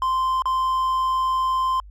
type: tone with dropouts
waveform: triangle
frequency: 1041 Hz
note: C6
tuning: 9 cents flat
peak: -17 dBFS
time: 0.02-1.8 s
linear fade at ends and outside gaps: 1 ms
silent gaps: 0.421-0.456 s
effects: added 50 Hz sine -40 dBFS peak until 1.9 s